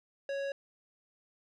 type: tone with tanh clipping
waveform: sine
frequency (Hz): 554.4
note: C#5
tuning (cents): 0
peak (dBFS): -35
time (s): 0.29-0.52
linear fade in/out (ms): 2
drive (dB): 15
effects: none